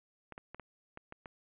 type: clicks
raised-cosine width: 0.5 ms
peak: -30 dBFS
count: 7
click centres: 0.323 / 0.379 / 0.546 / 0.597 / 0.974 / 1.124 / 1.258 s
effects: resampled to 8000 Hz + 10-bit